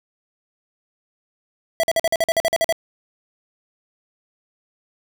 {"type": "tone bursts", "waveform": "square", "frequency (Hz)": 659.3, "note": "E5", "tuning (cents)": 0, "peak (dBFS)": -16, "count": 12, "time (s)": [1.8, 2.725], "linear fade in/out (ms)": 0, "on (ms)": 34, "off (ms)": 47, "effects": []}